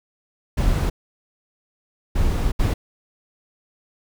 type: noise bursts at uneven times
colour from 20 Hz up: brown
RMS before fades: -19 dBFS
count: 3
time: 0.57-0.9 / 2.15-2.52 / 2.59-2.74 s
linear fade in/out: 10 ms
effects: none